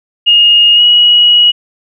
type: tone with pitch glide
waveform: sine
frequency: 2853 to 2908 Hz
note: F7 to F#7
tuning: +36 to -31 cents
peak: -3 dBFS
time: 0.26-1.52 s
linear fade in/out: 20 ms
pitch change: +33 cents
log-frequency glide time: 0.75-0.81 s
effects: none